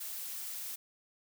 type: noise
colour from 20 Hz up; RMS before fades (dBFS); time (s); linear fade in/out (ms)
blue; -41; 0-0.76; 10
effects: none